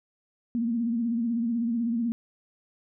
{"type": "tone with vibrato", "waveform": "sine", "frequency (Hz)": 233.1, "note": "A#3", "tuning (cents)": 0, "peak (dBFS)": -24, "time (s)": [0.55, 2.12], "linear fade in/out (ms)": 0, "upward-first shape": "sine", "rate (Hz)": 16, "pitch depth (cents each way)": 68, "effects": []}